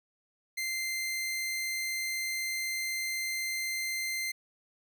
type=tone; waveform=sawtooth; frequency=2084 Hz; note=C7; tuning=7 cents flat; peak=-28 dBFS; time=0.57-4.32 s; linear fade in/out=10 ms; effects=none